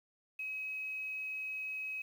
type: tone with quantisation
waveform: sine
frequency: 2549 Hz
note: D#7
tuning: 41 cents sharp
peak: -37 dBFS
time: 0.39-2.02 s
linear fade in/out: 5 ms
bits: 10
effects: none

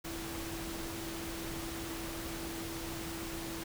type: tone in noise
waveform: sine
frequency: 331.3 Hz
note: E4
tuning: 9 cents sharp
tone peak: -42 dBFS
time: 0.04-3.64 s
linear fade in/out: 10 ms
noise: pink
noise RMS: -42 dBFS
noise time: 0.04-3.64 s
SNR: -3 dB
effects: none

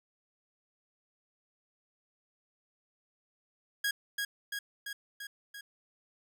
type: tone with echo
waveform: sawtooth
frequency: 1645 Hz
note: G#6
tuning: 17 cents flat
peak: -25 dBFS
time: 3.84-3.91 s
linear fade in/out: 5 ms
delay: 340 ms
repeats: 5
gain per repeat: -3 dB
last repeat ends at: 5.61 s
effects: none

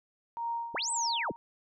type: tone with tremolo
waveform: sine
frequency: 932.3 Hz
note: A#5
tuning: in tune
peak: -30 dBFS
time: 0.37-1.36 s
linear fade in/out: 0 ms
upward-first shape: sine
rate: 1.8 Hz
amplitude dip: 85%
type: linear two-way sweep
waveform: sine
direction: up then down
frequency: 31.17 to 8372 to 31.17 Hz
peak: -30 dBFS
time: 0.74-1.32 s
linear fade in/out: 10 ms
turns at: 0.91 s
effects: none

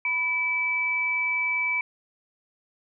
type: tone pair together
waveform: sine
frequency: 987.8 / 2305 Hz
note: B5 / D7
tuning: 0 / -33 cents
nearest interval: octave + minor third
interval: 1467 cents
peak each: -34 / -23 dBFS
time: 0.05-1.81 s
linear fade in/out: 2 ms
effects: none

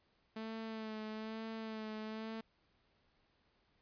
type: tone with vibrato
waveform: sawtooth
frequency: 219.7 Hz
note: A3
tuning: 2 cents flat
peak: -38 dBFS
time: 0.36-2.41 s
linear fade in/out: 5 ms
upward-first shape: sine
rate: 1.1 Hz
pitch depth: 29 cents each way
effects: pink hiss -75 dBFS RMS until 3.81 s + resampled to 11025 Hz

